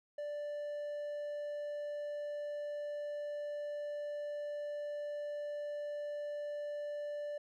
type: tone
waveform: triangle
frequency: 587.3 Hz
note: D5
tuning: in tune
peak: -36 dBFS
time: 0.18-7.38 s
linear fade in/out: 5 ms
effects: none